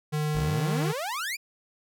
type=tone with pitch glide; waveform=square; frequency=151.5 to 153.7 Hz; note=D#3 to D#3; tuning=-46 to -21 cents; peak=-26 dBFS; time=0.12-0.93 s; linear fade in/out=20 ms; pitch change=+25 cents; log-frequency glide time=0.27-0.64 s
type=exponential sweep; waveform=sawtooth; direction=up; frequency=48.63 to 2500 Hz; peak=-26 dBFS; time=0.34-1.37 s; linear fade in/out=20 ms
effects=none